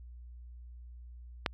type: click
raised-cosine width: 0.3 ms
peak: -12 dBFS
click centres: 1.462 s
effects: added 60 Hz sine -46 dBFS peak until 1.53 s